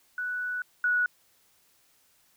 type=tone pair in turn; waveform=sine; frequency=1480 / 1466.4 Hz; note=F#6 / F#6; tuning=0 / -16 cents; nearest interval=unison; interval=16 cents; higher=first; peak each=-29 / -22 dBFS; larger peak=second; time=0.18-0.62 / 0.84-1.06 s; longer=first; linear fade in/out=2 ms; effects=white hiss -65 dBFS RMS until 2.36 s